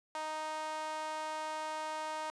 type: tone with high-pass filter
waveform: sawtooth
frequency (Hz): 311.1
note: D#4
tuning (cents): 0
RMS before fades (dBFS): -39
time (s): 0.15-2.3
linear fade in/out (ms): 0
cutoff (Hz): 820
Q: 3.9
effects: resampled to 22050 Hz